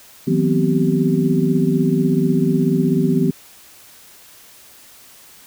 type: tone cluster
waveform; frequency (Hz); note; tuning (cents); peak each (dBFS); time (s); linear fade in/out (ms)
sine; 159.6 / 183.7 / 242.2 / 258.4 / 385.5; D#3 / F#3 / B3 / C4 / G4; +44 / -12 / -34 / -21 / -29; -19 / -20 / -20 / -20 / -22; 0.27-3.31; 10
effects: white hiss -45 dBFS RMS until 5.46 s